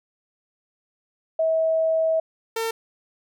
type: tone pair in turn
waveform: sine / sawtooth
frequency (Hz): 645 / 452.5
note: E5 / A4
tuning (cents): -38 / +48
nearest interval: tritone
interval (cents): 614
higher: first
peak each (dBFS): -18 / -20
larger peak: first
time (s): 1.39-2.2 / 2.56-2.71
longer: first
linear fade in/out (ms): 5
effects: none